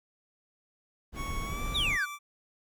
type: noise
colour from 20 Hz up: brown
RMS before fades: -35 dBFS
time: 1.12-1.98 s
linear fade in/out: 50 ms
type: tone with pitch glide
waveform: 25% pulse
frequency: 1108.7 to 1166.5 Hz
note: C#6 to D6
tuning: 0 to -12 cents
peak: -34 dBFS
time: 1.15-2.19 s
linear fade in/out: 50 ms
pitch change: +88 cents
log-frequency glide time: 1.45-1.61 s
type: exponential sweep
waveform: triangle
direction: down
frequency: 3951 to 1404 Hz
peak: -25 dBFS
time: 1.74-2.06 s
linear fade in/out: 20 ms
effects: none